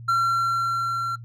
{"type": "tone with level ramp", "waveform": "triangle", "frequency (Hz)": 1363, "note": "F6", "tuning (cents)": -43, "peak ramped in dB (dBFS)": [-15, -22], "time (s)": [0.08, 1.16], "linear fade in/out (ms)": 10, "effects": ["noise-tail reverb RT60 0.1 s tail -18 dB re dry", "added 117 Hz sine -37 dBFS peak until 1.24 s"]}